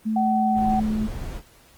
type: tone with pitch glide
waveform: sine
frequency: 218.9 to 216.1 Hz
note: A3 to A3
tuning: -9 to -31 cents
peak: -21 dBFS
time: 0.05-1.08 s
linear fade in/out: 20 ms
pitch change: -22 cents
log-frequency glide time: 0.25-0.62 s
type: tone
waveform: sine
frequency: 756 Hz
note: F#5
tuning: 37 cents sharp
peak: -20 dBFS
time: 0.16-0.8 s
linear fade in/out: 5 ms
type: noise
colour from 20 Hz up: brown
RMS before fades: -31 dBFS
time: 0.54-1.42 s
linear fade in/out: 50 ms
effects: pink hiss -54 dBFS RMS until 1.77 s + Opus 24 kbps